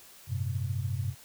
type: tone cluster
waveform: sine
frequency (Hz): 94.8 / 108.4 / 129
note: F#2 / A2 / C3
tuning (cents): +43 / -25 / -24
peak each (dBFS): -32 / -36 / -33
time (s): 0.27-1.15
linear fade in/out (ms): 50
effects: white hiss -53 dBFS RMS until 1.24 s